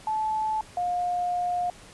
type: tone pair in turn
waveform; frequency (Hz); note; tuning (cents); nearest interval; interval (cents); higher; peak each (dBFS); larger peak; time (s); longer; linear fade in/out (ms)
sine; 868 / 711.5; A5 / F5; -24 / +32; minor third; 344; first; -24; neither; 0.07-0.61 / 0.77-1.7; second; 2
effects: pink hiss -49 dBFS RMS until 1.93 s + resampled to 24000 Hz